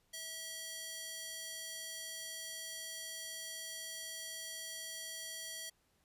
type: tone with high-pass filter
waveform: square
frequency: 648 Hz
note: E5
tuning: 30 cents flat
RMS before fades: -45 dBFS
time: 0.13-5.7 s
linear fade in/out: 10 ms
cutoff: 3100 Hz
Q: 0.56
effects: pink hiss -75 dBFS RMS until 6.04 s + resampled to 32000 Hz